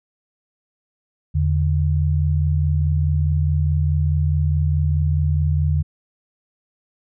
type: tone pair together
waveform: sine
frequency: 82.4 / 147.14 Hz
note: E2 / D3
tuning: 0 / +4 cents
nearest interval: minor seventh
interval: 1004 cents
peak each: -17 / -20 dBFS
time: 1.34-5.83 s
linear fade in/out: 20 ms
effects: none